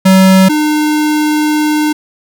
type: tone pair in turn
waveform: square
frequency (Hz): 189.5 / 303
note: F#3 / D#4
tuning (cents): +42 / -46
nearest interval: minor sixth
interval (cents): 812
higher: second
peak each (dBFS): -4 / -10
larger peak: first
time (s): 0.05-0.49 / 0.49-1.93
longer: second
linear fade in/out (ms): 10
effects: none